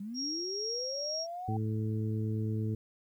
sine linear sweep, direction up, 191.1 to 784 Hz, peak -37 dBFS, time 0-1.57 s, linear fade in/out 5 ms
sine tone with tremolo, 5588 Hz, F8, in tune, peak -33 dBFS, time 0.14-1.27 s, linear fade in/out 50 ms, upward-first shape triangle, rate 2.2 Hz, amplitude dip 30%
harmonic tone, 108.9 Hz, A2, 17 cents flat, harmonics 1 / 2 / 3 / 4, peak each -31 / -37 / -41 / -43 dBFS, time 1.48-2.75 s, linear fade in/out 5 ms
effects 11-bit

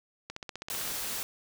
click train, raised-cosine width 0.2 ms, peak -21 dBFS, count 10, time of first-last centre 0.3-0.877 s, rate 15.6 Hz
white noise, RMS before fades -35 dBFS, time 0.7-1.23 s, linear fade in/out 0 ms
effects none

